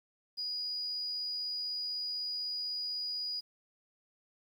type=tone; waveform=sine; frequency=4908 Hz; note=D#8; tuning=25 cents flat; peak=-34 dBFS; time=0.37-3.41 s; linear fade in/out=20 ms; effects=10-bit